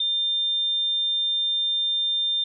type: tone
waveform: sine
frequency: 3600 Hz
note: A7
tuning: 39 cents sharp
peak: -21 dBFS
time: 0-2.44 s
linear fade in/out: 5 ms
effects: none